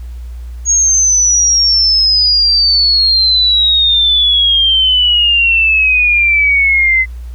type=exponential sweep; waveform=sine; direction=down; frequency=6630 to 2042 Hz; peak=-7 dBFS; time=0.65-7.06 s; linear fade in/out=50 ms; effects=added 60 Hz sine -23 dBFS peak until 7.34 s + pink hiss -48 dBFS RMS until 7.34 s